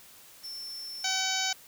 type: tone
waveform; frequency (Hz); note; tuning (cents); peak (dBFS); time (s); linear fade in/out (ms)
45% pulse; 5380; E8; +34; -38; 0.43-1.22; 20
type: harmonic tone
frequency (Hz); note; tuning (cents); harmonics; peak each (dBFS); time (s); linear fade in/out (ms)
760; F#5; +46; 1 / 2 / 3 / 4 / 5 / 6 / 7 / 8 / 9; -36 / -36 / -36 / -36 / -36 / -36 / -36 / -36 / -36; 1.04-1.53; 5
effects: white hiss -53 dBFS RMS until 1.67 s